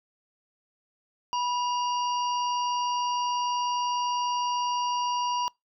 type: harmonic tone with a mistuned harmonic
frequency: 942 Hz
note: A#5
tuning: 18 cents sharp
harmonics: 1 / 3 / 5 / 6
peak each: -26 / -36 / -40 / -42 dBFS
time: 1.33-5.48 s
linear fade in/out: 0 ms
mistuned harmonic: 1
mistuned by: +68 cents
effects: noise-tail reverb RT60 0.2 s tail -26 dB re dry